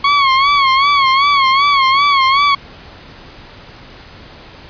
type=tone with vibrato; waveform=sawtooth; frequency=1103 Hz; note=C#6; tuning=9 cents flat; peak=-5 dBFS; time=0.04-2.55 s; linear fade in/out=5 ms; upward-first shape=sine; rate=2.6 Hz; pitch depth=79 cents each way; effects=pink hiss -37 dBFS RMS until 4.69 s + resampled to 11025 Hz